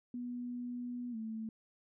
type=tone with pitch glide; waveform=sine; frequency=244.4 to 221.5 Hz; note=B3 to A3; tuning=-18 to +12 cents; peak=-38 dBFS; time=0.14-1.49 s; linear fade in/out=2 ms; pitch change=-170 cents; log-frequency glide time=1.11-1.16 s; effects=none